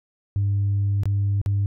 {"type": "tone with dropouts", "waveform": "sine", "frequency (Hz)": 100, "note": "G2", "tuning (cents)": 35, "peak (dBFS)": -17, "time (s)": [0.36, 1.66], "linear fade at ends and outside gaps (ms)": 0, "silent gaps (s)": [[1.034, 1.056], [1.415, 1.461]], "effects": ["tanh soft clip ceiling -16 dBFS"]}